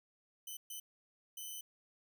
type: tone bursts at uneven times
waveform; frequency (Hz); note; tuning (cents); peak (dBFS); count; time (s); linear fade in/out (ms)
5% pulse; 3030; F#7; +40; -35; 3; 0.47-0.57 / 0.7-0.8 / 1.37-1.61; 5
effects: none